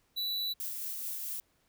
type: tone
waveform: square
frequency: 3951 Hz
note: B7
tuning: in tune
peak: -32 dBFS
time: 0.16-0.54 s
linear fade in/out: 20 ms
type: noise with tremolo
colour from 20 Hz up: violet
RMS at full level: -37 dBFS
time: 0.6-1.4 s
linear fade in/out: 0 ms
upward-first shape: sine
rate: 4.6 Hz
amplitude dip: 25%
effects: pink hiss -72 dBFS RMS until 1.68 s